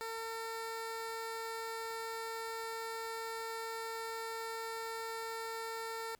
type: tone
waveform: 15% pulse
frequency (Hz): 452.2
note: A4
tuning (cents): +47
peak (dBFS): -33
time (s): 0.01-6.15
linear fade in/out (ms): 0
effects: pink hiss -71 dBFS RMS until 6.19 s